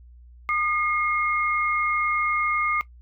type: tone pair together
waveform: sine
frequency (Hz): 1217 / 2145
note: D#6 / C7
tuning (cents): -39 / +42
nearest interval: minor seventh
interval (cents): 981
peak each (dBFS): -24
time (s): 0.49-2.81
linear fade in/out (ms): 0
effects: noise-tail reverb RT60 0.1 s tail -17 dB re dry + added 60 Hz sine -45 dBFS peak until 3.01 s